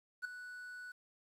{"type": "tone with ADSR envelope", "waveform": "triangle", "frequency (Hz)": 1480, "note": "F#6", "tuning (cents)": 0, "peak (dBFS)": -32, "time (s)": [0.22, 0.92], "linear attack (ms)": 30, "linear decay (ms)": 4, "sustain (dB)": -12, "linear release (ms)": 7, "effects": ["resampled to 32000 Hz", "11-bit"]}